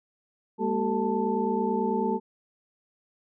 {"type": "tone cluster", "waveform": "sine", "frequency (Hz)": [204.7, 233.8, 385.2, 444.6, 883], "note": ["G#3", "A#3", "G4", "A4", "A5"], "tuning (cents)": [-25, 5, -30, 18, 6], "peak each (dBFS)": -30, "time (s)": [0.58, 2.2], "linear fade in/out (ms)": 50, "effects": []}